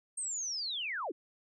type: linear sweep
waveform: sine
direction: down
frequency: 8610 to 250.9 Hz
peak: -34 dBFS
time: 0.17-1.12 s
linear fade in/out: 10 ms
effects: none